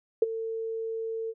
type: tone with ADSR envelope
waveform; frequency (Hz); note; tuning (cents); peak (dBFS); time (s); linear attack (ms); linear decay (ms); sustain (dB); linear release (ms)
sine; 450; A4; +39; -15; 0.22-1.34; 4; 23; -15; 45
effects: none